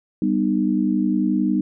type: chord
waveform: sine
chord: G augmented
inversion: none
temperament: equal with one note detuned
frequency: 196 / 246.9 / 306.3 Hz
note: G3 / B3 / D#4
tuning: 0 / 0 / -27 cents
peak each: -21 / -22 / -21 dBFS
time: 0.22-1.61 s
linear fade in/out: 2 ms
effects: none